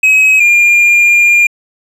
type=tone pair in turn; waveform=triangle; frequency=2548 / 2405 Hz; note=D#7 / D7; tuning=+41 / +41 cents; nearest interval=minor second; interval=100 cents; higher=first; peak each=-3 dBFS; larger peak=neither; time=0.03-0.4 / 0.4-1.47 s; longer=second; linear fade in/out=5 ms; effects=resampled to 32000 Hz